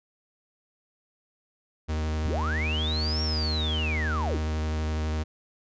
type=tone with vibrato; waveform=45% pulse; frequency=77.78 Hz; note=D#2; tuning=in tune; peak=-26 dBFS; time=1.88-5.24 s; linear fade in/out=20 ms; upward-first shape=square; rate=12 Hz; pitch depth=13 cents each way
type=linear two-way sweep; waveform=sine; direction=up then down; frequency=38.61 to 5588 to 258.5 Hz; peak=-29 dBFS; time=2.25-4.37 s; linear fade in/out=0 ms; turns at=3.22 s
effects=resampled to 16000 Hz